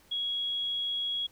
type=tone; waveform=sine; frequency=3322 Hz; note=G#7; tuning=in tune; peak=-29 dBFS; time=0.11-1.27 s; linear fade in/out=10 ms; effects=pink hiss -61 dBFS RMS until 1.31 s

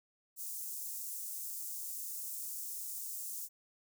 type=high-pass noise; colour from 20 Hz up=white; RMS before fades=-42 dBFS; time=0.36-3.49 s; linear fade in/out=50 ms; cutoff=6600 Hz; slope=24 dB/octave; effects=none

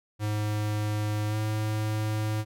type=tone with pitch glide; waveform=square; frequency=105.7 to 107.73 Hz; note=G#2 to A2; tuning=+31 to -36 cents; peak=-27 dBFS; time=0.19-2.45 s; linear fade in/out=50 ms; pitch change=+33 cents; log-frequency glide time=1.28-1.36 s; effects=none

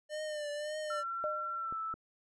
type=tone with vibrato; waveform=square; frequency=601 Hz; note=D5; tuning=40 cents sharp; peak=-37 dBFS; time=0.09-1.04 s; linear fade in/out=50 ms; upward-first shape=triangle; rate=1.8 Hz; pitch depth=54 cents each way
type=tone with pitch glide; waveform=sine; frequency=1357 to 1316.1 Hz; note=E6 to E6; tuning=+50 to -3 cents; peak=-35 dBFS; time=0.9-1.94 s; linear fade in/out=5 ms; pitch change=-53 cents; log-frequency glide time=1.56-1.79 s
type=tone with exponential decay; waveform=sine; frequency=610 Hz; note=D#5; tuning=34 cents flat; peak=-31 dBFS; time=1.24-1.75 s; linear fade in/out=0 ms; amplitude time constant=110 ms
type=clicks; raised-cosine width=2 ms; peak=-35 dBFS; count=2; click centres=1.725 / 1.94 s
effects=resampled to 22050 Hz

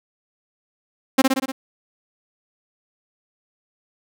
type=tone with echo; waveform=sawtooth; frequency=265.4 Hz; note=C4; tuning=25 cents sharp; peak=-6 dBFS; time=1.18-1.22 s; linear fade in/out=10 ms; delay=60 ms; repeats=5; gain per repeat=-3 dB; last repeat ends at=1.52 s; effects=none

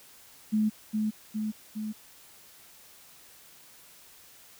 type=tone with echo; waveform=sine; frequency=214.8 Hz; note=A3; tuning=41 cents flat; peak=-22 dBFS; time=0.52-0.7 s; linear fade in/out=20 ms; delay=410 ms; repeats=3; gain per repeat=-3 dB; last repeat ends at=1.93 s; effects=white hiss -54 dBFS RMS until 4.59 s

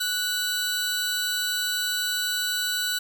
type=tone pair together; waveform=sawtooth; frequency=1480 / 3956 Hz; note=F#6 / B7; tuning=0 / +2 cents; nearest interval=octave + perfect fourth; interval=1702 cents; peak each=-24 dBFS; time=0-2.99 s; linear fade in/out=10 ms; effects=none

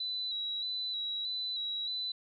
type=tone with vibrato; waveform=sine; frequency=3937 Hz; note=B7; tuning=6 cents flat; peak=-33 dBFS; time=0-2.12 s; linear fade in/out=5 ms; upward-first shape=square; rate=1.6 Hz; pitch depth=27 cents each way; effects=none

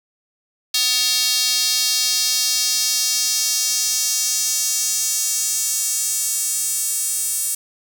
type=tone with high-pass filter sweep; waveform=square; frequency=250.1 Hz; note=B3; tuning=22 cents sharp; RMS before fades=-20 dBFS; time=0.74-7.55 s; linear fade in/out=5 ms; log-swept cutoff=4200 to 8500 Hz; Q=2.3; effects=none

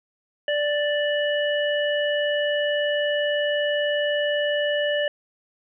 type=harmonic tone; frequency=587.3 Hz; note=D5; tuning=in tune; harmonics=1 / 3 / 5; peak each=-22 / -27 / -29 dBFS; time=0.48-5.08 s; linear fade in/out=2 ms; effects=none

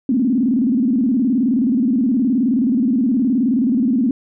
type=tone with vibrato; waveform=sine; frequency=246.9 Hz; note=B3; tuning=in tune; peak=-13 dBFS; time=0.09-4.11 s; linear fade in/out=2 ms; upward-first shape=square; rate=19 Hz; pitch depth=160 cents each way; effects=none

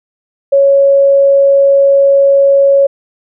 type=tone; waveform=sine; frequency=554.4 Hz; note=C#5; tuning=in tune; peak=-4 dBFS; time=0.52-2.87 s; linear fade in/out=10 ms; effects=none

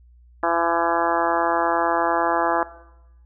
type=harmonic tone with a mistuned harmonic; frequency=168.8 Hz; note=E3; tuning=41 cents sharp; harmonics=2 / 3 / 4 / 5 / 6 / 7 / 8 / 9 / 10; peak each=-27 / -29 / -24 / -25 / -26 / -27 / -30 / -33 / -31 dBFS; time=0.43-2.63 s; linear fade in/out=2 ms; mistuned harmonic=10; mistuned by=-16 cents; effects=noise-tail reverb RT60 0.9 s tail -17 dB re dry + added 60 Hz sine -48 dBFS peak until 3.25 s

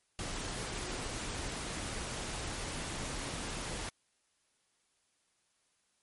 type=tone in noise; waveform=sine; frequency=363.2 Hz; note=F#4; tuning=32 cents flat; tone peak=-48 dBFS; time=0.72-0.97 s; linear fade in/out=0 ms; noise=pink; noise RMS=-39 dBFS; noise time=0.19-3.89 s; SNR=-12 dB; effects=white hiss -75 dBFS RMS until 6.02 s + MP3 48 kbps

